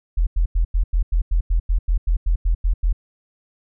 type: tone bursts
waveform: sine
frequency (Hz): 42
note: E1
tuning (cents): +33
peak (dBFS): -14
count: 15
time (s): 0.17-2.929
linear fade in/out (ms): 10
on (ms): 99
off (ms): 91
effects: none